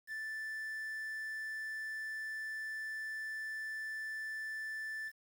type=tone with quantisation; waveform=triangle; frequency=1760 Hz; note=A6; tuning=in tune; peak=-37 dBFS; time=0.07-5.12 s; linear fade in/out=50 ms; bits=10; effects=none